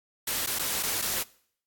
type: noise with dropouts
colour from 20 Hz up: white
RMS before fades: -29 dBFS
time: 0.27-1.23 s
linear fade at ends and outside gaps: 5 ms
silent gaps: 0.463-0.471 / 0.588-0.593 / 0.827-0.832 / 1.016-1.022 s
effects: noise-tail reverb RT60 0.6 s tail -22 dB re dry + AAC 64 kbps